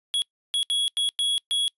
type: tone bursts at uneven times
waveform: square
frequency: 3343 Hz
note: G#7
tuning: 11 cents sharp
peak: -22 dBFS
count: 6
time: 0.14-0.22 / 0.54-0.63 / 0.7-0.88 / 0.97-1.09 / 1.19-1.38 / 1.51-1.68 s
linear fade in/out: 0 ms
effects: noise-tail reverb RT60 0.1 s tail -24 dB re dry + resampled to 24000 Hz